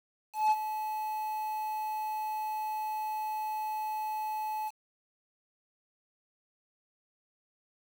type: tone with ADSR envelope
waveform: triangle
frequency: 860 Hz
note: A5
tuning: 40 cents flat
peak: -19 dBFS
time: 0.33-4.71 s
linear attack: 180 ms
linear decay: 39 ms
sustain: -11 dB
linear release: 36 ms
effects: 8-bit